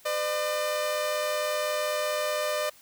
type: tone pair together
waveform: sawtooth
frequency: 506 / 601.7 Hz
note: B4 / D5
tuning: +42 / +42 cents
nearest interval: minor third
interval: 300 cents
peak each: -31 / -23 dBFS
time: 0.05-2.7 s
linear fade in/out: 10 ms
effects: white hiss -55 dBFS RMS until 2.81 s